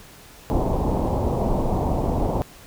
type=low-pass noise; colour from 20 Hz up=pink; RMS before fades=-22 dBFS; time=0.5-2.42 s; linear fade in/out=0 ms; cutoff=970 Hz; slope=48 dB/octave; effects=pink hiss -46 dBFS RMS until 2.66 s